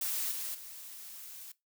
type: noise with level steps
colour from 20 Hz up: blue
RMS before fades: -34 / -38 / -47 dBFS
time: 0.01-1.52 s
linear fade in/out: 5 ms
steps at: 0.31 / 0.54 s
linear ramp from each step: 10 ms
effects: noise-tail reverb RT60 0.2 s tail -20 dB re dry